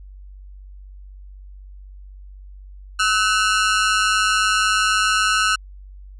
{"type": "ring-modulated tone", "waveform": "sawtooth", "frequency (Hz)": 1396.9, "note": "F6", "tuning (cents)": 0, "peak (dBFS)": -9, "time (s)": [2.99, 5.56], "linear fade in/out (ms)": 10, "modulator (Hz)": 102, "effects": ["added 48 Hz sine -37 dBFS peak until 6.19 s", "resampled to 22050 Hz"]}